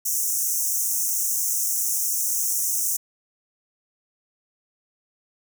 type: high-pass noise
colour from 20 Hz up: pink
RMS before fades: -24 dBFS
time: 0.05-2.97 s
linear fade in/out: 10 ms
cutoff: 5700 Hz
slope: 96 dB/octave
effects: none